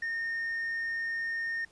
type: tone with tanh clipping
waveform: triangle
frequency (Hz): 1832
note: A#6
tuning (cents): -31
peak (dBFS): -31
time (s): 0.02-1.65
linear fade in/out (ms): 5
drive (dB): 6
effects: pink hiss -62 dBFS RMS until 1.71 s + resampled to 22050 Hz